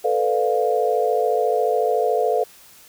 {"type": "chord", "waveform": "sine", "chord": "B half-diminished seventh", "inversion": "third", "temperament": "equal with one note detuned", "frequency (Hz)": [440, 493.9, 587.3, 702.1], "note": ["A4", "B4", "D5", "F5"], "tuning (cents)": [0, 0, 0, 9], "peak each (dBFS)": [-21, -22, -26, -22], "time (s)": [0.04, 2.44], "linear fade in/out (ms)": 10, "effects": ["white hiss -48 dBFS RMS until 2.88 s"]}